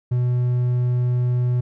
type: tone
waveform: triangle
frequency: 123.47 Hz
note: B2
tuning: in tune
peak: -15 dBFS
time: 0.11-1.61 s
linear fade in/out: 10 ms
effects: none